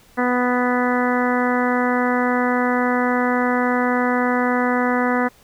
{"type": "harmonic tone", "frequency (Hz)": 247.6, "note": "B3", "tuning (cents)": 5, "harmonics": [1, 2, 3, 4, 5, 6, 7, 8], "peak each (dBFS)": [-20, -23, -25, -26, -27, -28, -28, -29], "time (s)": [0.17, 5.29], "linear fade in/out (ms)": 20, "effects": ["pink hiss -52 dBFS RMS until 5.43 s"]}